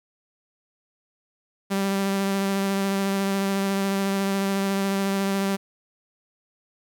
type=tone with vibrato; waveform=sawtooth; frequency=196 Hz; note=G3; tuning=in tune; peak=-18 dBFS; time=1.7-5.57 s; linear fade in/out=20 ms; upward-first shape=sine; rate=14 Hz; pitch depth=13 cents each way; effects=10-bit